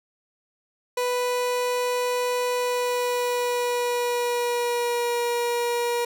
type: tone with pitch glide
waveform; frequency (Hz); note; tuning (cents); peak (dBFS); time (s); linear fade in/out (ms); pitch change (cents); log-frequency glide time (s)
30% pulse; 493.9 to 477.4; B4 to A#4; 0 to +41; -20; 0.97-6.05; 5; -59; 2.56-5.2
effects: none